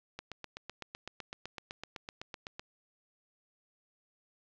click train, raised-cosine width 0.2 ms, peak -23 dBFS, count 20, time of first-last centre 0.19-2.595 s, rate 7.9 Hz, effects low-pass 5000 Hz 12 dB/octave + 10-bit

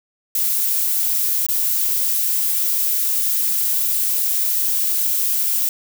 violet noise with dropouts, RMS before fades -19 dBFS, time 0.35-5.69 s, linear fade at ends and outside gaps 2 ms, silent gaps 1.465-1.486 s, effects none

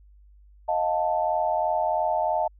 sine tone cluster, 626 / 709 / 881 Hz, D#5 / F5 / A5, +10 / +26 / +2 cents, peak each -26 dBFS, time 0.68-2.48 s, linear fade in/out 10 ms, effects added 50 Hz sine -50 dBFS peak until 2.59 s

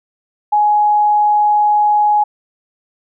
sine tone, 837 Hz, G#5, 13 cents sharp, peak -9 dBFS, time 0.52-2.24 s, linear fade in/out 10 ms, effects none

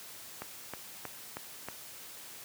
click train, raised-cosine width 0.5 ms, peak -23 dBFS, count 5, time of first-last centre 0.42-1.686 s, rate 3.16 Hz, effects white hiss -48 dBFS RMS until 2.44 s + high-pass 80 Hz 12 dB/octave

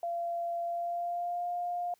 sine tone with pitch glide, 686 to 704.9 Hz, F5 to F5, -31 to +16 cents, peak -31 dBFS, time 0.03-1.94 s, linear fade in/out 2 ms, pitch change +47 cents, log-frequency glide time 0.64-1.48 s, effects white hiss -70 dBFS RMS until 1.99 s

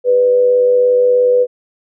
sine tone with amplitude modulation, 495.4 Hz, B4, 5 cents sharp, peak -6 dBFS, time 0.04-1.47 s, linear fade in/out 50 ms, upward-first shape sine, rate 96.9 Hz, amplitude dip 40%, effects none

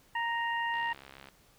harmonic tone, 932.3 Hz, A#5, in tune, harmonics 1 / 2 / 3, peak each -32 / -33 / -41 dBFS, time 0.15-0.93 s, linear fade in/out 5 ms
click train, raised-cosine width 0.3 ms, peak -32 dBFS, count 38, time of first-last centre 0.74-1.287 s, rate 67.7 Hz
effects pink hiss -63 dBFS RMS until 1.58 s

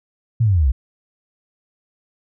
sine linear sweep, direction down, 121 to 56.6 Hz, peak -12 dBFS, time 0.4-0.72 s, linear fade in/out 10 ms, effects none

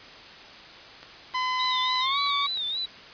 click train, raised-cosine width 0.2 ms, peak -26 dBFS, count 6, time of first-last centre 1.03-2.573 s, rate 3.24 Hz
sawtooth tone with pitch glide, 1016 to 1133.9 Hz, B5 to C#6, +49 to +39 cents, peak -21 dBFS, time 1.34-2.47 s, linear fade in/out 10 ms, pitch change +190 cents, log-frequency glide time 2-2.17 s
sine tone with vibrato, 3759 Hz, A#7, 14 cents sharp, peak -27 dBFS, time 1.59-2.86 s, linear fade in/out 10 ms, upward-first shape sine, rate 3.5 Hz, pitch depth 110 cents each way
effects white hiss -45 dBFS RMS until 3.13 s + resampled to 11025 Hz

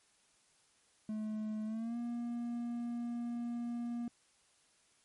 triangle tone with pitch glide, 215.3 to 237.5 Hz, A3 to A#3, -37 to +33 cents, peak -34 dBFS, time 1.09-4.08 s, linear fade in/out 2 ms, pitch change +170 cents, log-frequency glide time 1.65-1.97 s, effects white hiss -70 dBFS RMS until 5.04 s + MP3 48 kbps

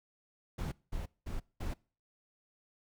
brown noise bursts, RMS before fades -37 dBFS, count 4, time 0.58-1.74 s, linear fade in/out 10 ms, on 140 ms, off 200 ms, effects noise-tail reverb RT60 0.4 s tail -24 dB re dry

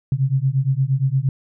sine beating tone pair, 130 / 138.6 Hz, C3 / C#3, -11 / 0 cents, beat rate 8.6 Hz, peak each -19 dBFS, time 0.12-1.29 s, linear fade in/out 2 ms, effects none

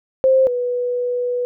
sine tone pair in turn, 526 / 491.1 Hz, C5 / B4, +9 / -10 cents, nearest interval minor second, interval 119 cents, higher first, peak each -10 / -18 dBFS, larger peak first, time 0.24-0.47 / 0.47-1.45 s, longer second, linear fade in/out 0 ms, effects none

